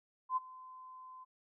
sine tone with ADSR envelope, 1028 Hz, C6, 31 cents flat, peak -28 dBFS, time 0.29-1.25 s, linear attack 75 ms, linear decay 23 ms, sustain -21 dB, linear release 21 ms, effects none

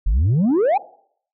sine exponential sweep, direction up, 41.32 to 862 Hz, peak -11 dBFS, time 0.06-0.78 s, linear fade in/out 10 ms, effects noise-tail reverb RT60 0.6 s tail -21 dB re dry + tanh soft clip ceiling -13 dBFS

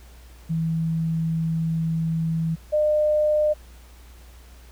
sine tone pair in turn, 162.7 / 604.8 Hz, E3 / D#5, -22 / -49 cents, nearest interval octave + major seventh, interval 2273 cents, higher second, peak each -21 / -17 dBFS, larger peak second, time 0.49-2.56 / 2.72-3.54 s, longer first, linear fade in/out 20 ms, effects added 60 Hz sine -44 dBFS peak until 4.71 s + pink hiss -53 dBFS RMS until 4.71 s

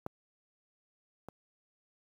clicks, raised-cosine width 1 ms, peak -22 / -30 dBFS, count 2, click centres 0.064 / 1.286 s, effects high-pass 60 Hz 12 dB/octave + 9-bit

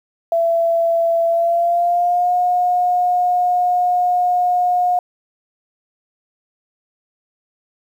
sine tone with pitch glide, 670 to 718.1 Hz, E5 to F5, +28 to +48 cents, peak -13 dBFS, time 0.32-4.99 s, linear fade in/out 2 ms, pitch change +120 cents, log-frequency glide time 1.26-2.34 s, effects 8-bit

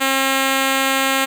5% pulse tone, 268.6 Hz, C4, 46 cents sharp, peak -4 dBFS, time 0-1.26 s, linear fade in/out 20 ms, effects none

